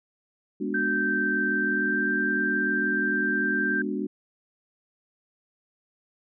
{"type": "chord", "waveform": "sine", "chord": "G# half-diminished seventh", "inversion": "none", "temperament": "equal", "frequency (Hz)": [207.7, 246.9, 293.7, 370], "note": ["G#3", "B3", "D4", "F#4"], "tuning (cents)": [0, 0, 0, 0], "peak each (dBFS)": [-31, -33, -31, -33], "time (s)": [0.6, 4.07], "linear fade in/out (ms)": 10}
{"type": "tone with pitch glide", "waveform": "sine", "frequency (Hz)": [1559, 1572.6], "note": ["G6", "G6"], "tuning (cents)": [-10, 5], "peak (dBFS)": -24, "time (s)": [0.74, 3.82], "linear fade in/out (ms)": 5, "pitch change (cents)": 15, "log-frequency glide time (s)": [1.47, 2.1]}
{"effects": []}